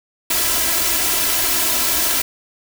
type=noise with comb filter; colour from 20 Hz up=white; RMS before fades=-18 dBFS; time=0.3-2.22 s; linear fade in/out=5 ms; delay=3 ms; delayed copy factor=+0.8; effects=none